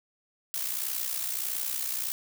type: noise with amplitude modulation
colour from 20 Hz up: blue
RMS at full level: -29 dBFS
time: 0.54-2.12 s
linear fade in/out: 0 ms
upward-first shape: sine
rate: 61.6 Hz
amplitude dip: 65%
effects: none